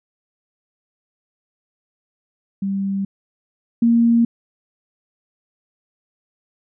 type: tone pair in turn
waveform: sine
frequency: 196 / 233.1 Hz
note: G3 / A#3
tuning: 0 / 0 cents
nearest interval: minor third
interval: 300 cents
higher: second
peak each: -19 / -11 dBFS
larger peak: second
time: 2.62-3.05 / 3.82-4.25 s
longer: neither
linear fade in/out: 5 ms
effects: none